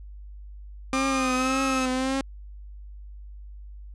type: tone with pitch glide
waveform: 30% pulse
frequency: 1200 to 1293.6 Hz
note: D6 to E6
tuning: +37 to -33 cents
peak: -24 dBFS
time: 0.93-1.86 s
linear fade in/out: 5 ms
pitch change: +130 cents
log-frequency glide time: 1.1-1.49 s
type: tone with vibrato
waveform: sawtooth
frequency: 262.7 Hz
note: C4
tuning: 7 cents sharp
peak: -20 dBFS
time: 0.93-2.21 s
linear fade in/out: 0 ms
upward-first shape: triangle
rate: 1.8 Hz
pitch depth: 55 cents each way
effects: added 50 Hz sine -39 dBFS peak until 3.94 s + resampled to 22050 Hz